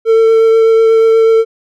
triangle tone with vibrato, 449.2 Hz, A4, 36 cents sharp, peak -3 dBFS, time 0.05-1.45 s, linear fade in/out 50 ms, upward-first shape triangle, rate 8.2 Hz, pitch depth 12 cents each way, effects none

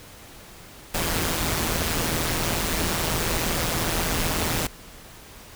pink noise with amplitude modulation, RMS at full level -22 dBFS, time 0.94-4.67 s, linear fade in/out 5 ms, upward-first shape sine, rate 164 Hz, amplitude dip 65%, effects pink hiss -45 dBFS RMS until 5.55 s

